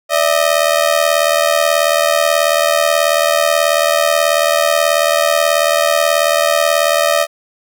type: ring-modulated tone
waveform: sawtooth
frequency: 622.3 Hz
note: D#5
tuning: in tune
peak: -4 dBFS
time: 0.09-7.27 s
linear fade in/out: 50 ms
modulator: 39.2 Hz
effects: none